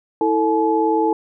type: tone cluster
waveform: sine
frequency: 326.3 / 444.4 / 855 Hz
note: E4 / A4 / A5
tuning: -18 / +17 / -50 cents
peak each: -19 dBFS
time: 0.21-1.13 s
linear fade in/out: 2 ms
effects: none